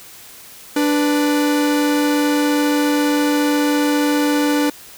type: tone pair together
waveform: 45% pulse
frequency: 293.7 / 494.4 Hz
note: D4 / B4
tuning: 0 / +2 cents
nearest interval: major sixth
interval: 902 cents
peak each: -15 / -22 dBFS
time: 0.76-4.7 s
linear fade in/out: 5 ms
effects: white hiss -40 dBFS RMS until 4.97 s